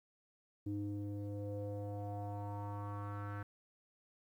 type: tone with low-pass filter sweep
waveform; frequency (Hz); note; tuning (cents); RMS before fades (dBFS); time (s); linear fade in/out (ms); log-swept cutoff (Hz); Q
square; 102.1; G#2; -29; -42; 0.66-3.43; 5; 300 to 1500; 4.3
effects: 12-bit